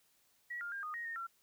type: tone with pitch steps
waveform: sine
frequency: 1923 / 1406 / 1605 / 1233 / 1876 / 1839 / 1360 Hz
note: B6 / F6 / G6 / D#6 / A#6 / A#6 / F6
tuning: -47 / +11 / +40 / -16 / +11 / -24 / -46 cents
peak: -39 dBFS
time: 0.5-1.27 s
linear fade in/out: 10 ms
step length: 110 ms
effects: white hiss -72 dBFS RMS until 1.42 s